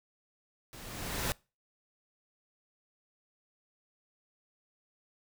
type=noise with level ramp; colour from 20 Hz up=pink; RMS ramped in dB=-49 to -31 dBFS; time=0.73-1.32 s; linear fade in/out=0 ms; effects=noise-tail reverb RT60 0.3 s tail -24 dB re dry